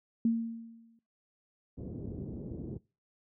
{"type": "tone with exponential decay", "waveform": "sine", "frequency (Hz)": 228.9, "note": "A#3", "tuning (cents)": -31, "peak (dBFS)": -22, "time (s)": [0.25, 0.99], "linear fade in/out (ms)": 2, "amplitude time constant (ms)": 160}
{"type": "low-pass noise", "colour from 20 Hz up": "pink", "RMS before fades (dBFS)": -38, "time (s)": [1.77, 2.78], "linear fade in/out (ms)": 10, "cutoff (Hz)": 390, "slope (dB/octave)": 24}
{"effects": ["noise-tail reverb RT60 0.3 s tail -22 dB re dry", "high-pass 80 Hz 12 dB/octave"]}